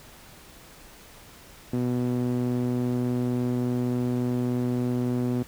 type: tone with band-pass filter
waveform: sawtooth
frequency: 123.47 Hz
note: B2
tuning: in tune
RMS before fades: -26 dBFS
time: 1.73-5.43 s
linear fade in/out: 5 ms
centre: 260 Hz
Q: 1.6
effects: pink hiss -49 dBFS RMS until 5.47 s